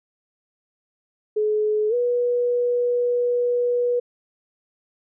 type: tone with pitch glide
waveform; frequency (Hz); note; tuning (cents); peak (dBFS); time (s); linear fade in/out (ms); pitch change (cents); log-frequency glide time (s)
sine; 425.8 to 486.3; G#4 to B4; +43 to -27; -18; 1.36-4; 10; +230; 1.89-1.94
effects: none